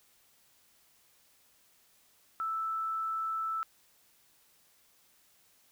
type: tone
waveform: sine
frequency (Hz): 1318.5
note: E6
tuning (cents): 0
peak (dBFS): -31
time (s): 2.4-3.63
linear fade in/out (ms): 0
effects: white hiss -66 dBFS RMS until 5.71 s